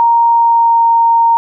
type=tone with pitch glide; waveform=sine; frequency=932.3 to 924.8 Hz; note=A#5 to A#5; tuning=0 to -14 cents; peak=-6 dBFS; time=0-1.37 s; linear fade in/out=0 ms; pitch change=-14 cents; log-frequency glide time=0.27-0.85 s; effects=none